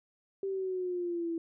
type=exponential sweep; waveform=sine; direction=down; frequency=392.4 to 329.6 Hz; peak=-31 dBFS; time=0.43-1.38 s; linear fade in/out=2 ms; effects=none